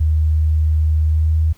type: tone with pitch glide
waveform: sine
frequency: 77.78 to 79.09 Hz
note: D#2 to D#2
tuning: 0 to +29 cents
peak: -12 dBFS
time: 0-1.53 s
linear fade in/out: 10 ms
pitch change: +29 cents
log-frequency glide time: 1.06-1.34 s
effects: pink hiss -53 dBFS RMS until 1.57 s